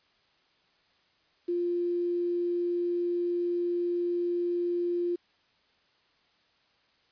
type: tone with quantisation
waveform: sine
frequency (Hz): 349.2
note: F4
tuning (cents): 0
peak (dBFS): -26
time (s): 1.48-5.16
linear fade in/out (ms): 10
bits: 9
effects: white hiss -67 dBFS RMS until 7.11 s + resampled to 11025 Hz